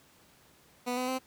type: tone with pitch steps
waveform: 15% pulse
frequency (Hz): 246.9 / 253.1 / 259.5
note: B3 / B3 / C4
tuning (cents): 0 / +43 / -14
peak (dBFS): -24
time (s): 0.86-1.19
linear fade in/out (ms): 20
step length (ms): 110
effects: pink hiss -61 dBFS RMS until 1.26 s + high-pass 80 Hz 12 dB/octave